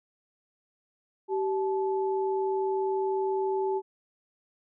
sine tone pair together, 385.8 / 866 Hz, G4 / A5, -28 / -28 cents, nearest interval octave + major second, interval 1400 cents, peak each -26 / -32 dBFS, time 1.28-3.82 s, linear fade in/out 50 ms, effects none

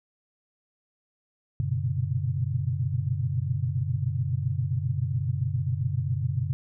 sine tone cluster, 94.4 / 119.5 / 126.8 / 142.5 Hz, F#2 / A#2 / B2 / C#3, +35 / +43 / +46 / +48 cents, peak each -30 dBFS, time 1.6-6.53 s, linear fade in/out 0 ms, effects none

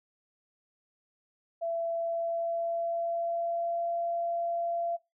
sine tone with pitch glide, 670 to 682.9 Hz, E5 to F5, +28 to -39 cents, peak -29 dBFS, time 1.61-4.97 s, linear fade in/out 20 ms, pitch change +33 cents, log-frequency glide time 1.92-3.89 s, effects noise-tail reverb RT60 0.2 s tail -17 dB re dry

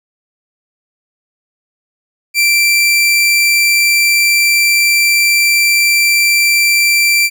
sawtooth tone, 2349 Hz, D7, in tune, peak -5 dBFS, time 2.34-7.3 s, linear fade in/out 50 ms, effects none

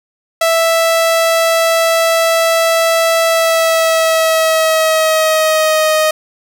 sawtooth tone with pitch glide, 659.3 to 623.4 Hz, E5 to D#5, 0 to +3 cents, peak -6 dBFS, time 0.41-6.11 s, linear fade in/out 5 ms, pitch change -97 cents, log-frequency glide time 3.26-5.93 s, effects none

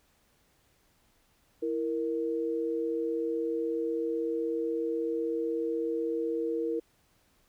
sine tone pair together, 330 / 466.2 Hz, E4 / A#4, +2 / 0 cents, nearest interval tritone, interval 598 cents, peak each -32 / -30 dBFS, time 1.62-6.8 s, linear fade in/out 10 ms, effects pink hiss -68 dBFS RMS until 7.48 s

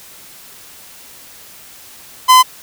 45% pulse tone, 1020 Hz, C6, 44 cents flat, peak -4 dBFS, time 2.28-2.43 s, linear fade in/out 20 ms, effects white hiss -39 dBFS RMS until 2.62 s

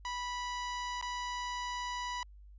sawtooth tone with dropouts, 983 Hz, B5, 8 cents flat, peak -32 dBFS, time 0.05-2.23 s, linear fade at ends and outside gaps 1 ms, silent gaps 1.013-1.025 s, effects added 50 Hz sine -51 dBFS peak until 2.58 s + resampled to 16000 Hz

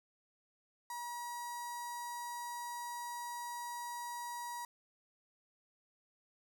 sawtooth tone with notch filter, 960 Hz, B5, 49 cents flat, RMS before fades -43 dBFS, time 0.9-4.65 s, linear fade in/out 2 ms, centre 2800 Hz, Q 0.77, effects none

